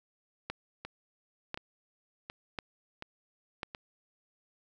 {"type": "two click trains", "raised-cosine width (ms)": 0.3, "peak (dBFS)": [-24, -19], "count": [5, 4], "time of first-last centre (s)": [[0.85, 3.749], [0.5, 3.632]], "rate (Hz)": [1.38, 0.958], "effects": []}